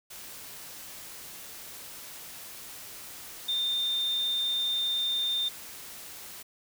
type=tone in noise; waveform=sine; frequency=3615 Hz; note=A7; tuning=46 cents sharp; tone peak=-26 dBFS; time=3.48-5.49 s; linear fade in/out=10 ms; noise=white; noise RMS=-44 dBFS; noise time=0.1-6.43 s; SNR=+15 dB; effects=none